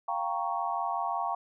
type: chord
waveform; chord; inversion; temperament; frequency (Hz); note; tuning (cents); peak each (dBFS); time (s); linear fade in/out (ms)
sine; G half-diminished seventh; third; equal; 698.5 / 784 / 932.3 / 1108.7; F5 / G5 / Bb5 / Db6; 0 / 0 / 0 / 0; -34; 0.08-1.35; 5
effects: none